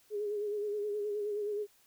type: tone with vibrato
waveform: sine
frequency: 415.3 Hz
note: G#4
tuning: in tune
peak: -32 dBFS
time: 0.1-1.67 s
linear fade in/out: 50 ms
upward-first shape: sine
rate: 9.5 Hz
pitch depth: 43 cents each way
effects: white hiss -66 dBFS RMS until 1.86 s